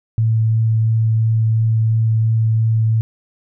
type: tone with vibrato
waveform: sine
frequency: 111.7 Hz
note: A2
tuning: 27 cents sharp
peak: -12 dBFS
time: 0.18-3.01 s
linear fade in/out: 0 ms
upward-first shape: triangle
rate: 2.9 Hz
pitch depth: 10 cents each way
effects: none